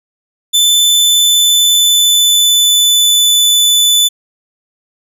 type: tone with pitch glide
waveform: sawtooth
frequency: 3520 to 3494 Hz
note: A7 to A7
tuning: 0 to -13 cents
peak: -4 dBFS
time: 0.53-4.09 s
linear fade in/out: 20 ms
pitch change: -13 cents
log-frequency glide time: 0.74-3.33 s
effects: none